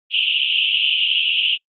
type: band-pass noise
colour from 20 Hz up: pink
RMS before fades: -18 dBFS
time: 0.1-1.58 s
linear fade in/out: 50 ms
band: 2700 to 3200 Hz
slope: 96 dB/octave
effects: noise-tail reverb RT60 0.1 s tail -24 dB re dry + Opus 24 kbps